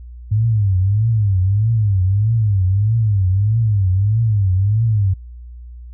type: tone with vibrato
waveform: sine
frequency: 102.7 Hz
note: G#2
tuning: 19 cents flat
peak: -12 dBFS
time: 0.31-5.14 s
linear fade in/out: 10 ms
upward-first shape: triangle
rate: 1.6 Hz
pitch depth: 220 cents each way
effects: added 60 Hz sine -32 dBFS peak until 5.93 s